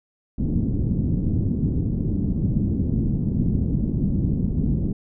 white low-pass noise, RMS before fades -22 dBFS, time 0.38-4.93 s, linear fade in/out 5 ms, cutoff 240 Hz, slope 24 dB/octave, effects none

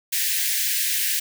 white high-pass noise, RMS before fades -23 dBFS, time 0.12-1.2 s, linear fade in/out 10 ms, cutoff 1600 Hz, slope 96 dB/octave, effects none

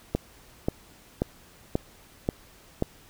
click train, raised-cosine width 2 ms, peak -10 dBFS, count 6, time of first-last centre 0.15-2.824 s, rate 1.87 Hz, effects pink hiss -54 dBFS RMS until 3.09 s

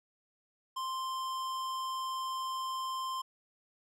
sine tone with hard clipping, 1046.5 Hz, C6, in tune, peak -36 dBFS, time 0.76-3.22 s, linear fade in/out 10 ms, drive 16 dB, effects none

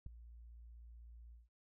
sine tone with ADSR envelope, 58 Hz, A#1, 8 cents flat, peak -37 dBFS, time 0.06-1.49 s, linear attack 4 ms, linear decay 6 ms, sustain -16 dB, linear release 170 ms, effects none

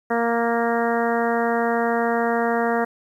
harmonic tone, 233.1 Hz, A#3, in tune, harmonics 1 / 2 / 3 / 4 / 5 / 6 / 7 / 8, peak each -25 / -23 / -24 / -29 / -31 / -31 / -32 / -31 dBFS, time 0.1-2.85 s, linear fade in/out 10 ms, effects 9-bit

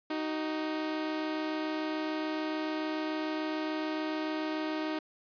sawtooth tone pair together, 311.1 / 378 Hz, D#4 / F#4, 0 / +37 cents, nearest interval minor third, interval 337 cents, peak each -28 / -36 dBFS, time 0.1-4.99 s, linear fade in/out 5 ms, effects resampled to 11025 Hz

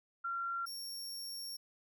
sine / sawtooth tone pair in turn, 1374 / 5515 Hz, F6 / F8, -29 / -23 cents, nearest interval 2 octaves, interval 2406 cents, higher second, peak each -35 / -39 dBFS, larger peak first, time 0.24-0.66 / 0.66-1.57 s, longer second, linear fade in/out 10 ms, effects none

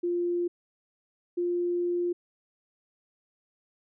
sine tone pair in turn, 349.2 / 350.6 Hz, F4 / F4, 0 / +7 cents, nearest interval unison, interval 7 cents, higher second, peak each -25 dBFS, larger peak neither, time 0.03-0.48 / 1.37-2.13 s, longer second, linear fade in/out 10 ms, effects none

